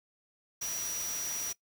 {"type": "tone in noise", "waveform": "sine", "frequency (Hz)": 5810, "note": "F#8", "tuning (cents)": -32, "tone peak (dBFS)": -33, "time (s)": [0.61, 1.53], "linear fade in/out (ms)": 10, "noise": "white", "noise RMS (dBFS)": -40, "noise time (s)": [0.61, 1.53], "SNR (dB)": 4, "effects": ["noise-tail reverb RT60 0.1 s tail -19 dB re dry"]}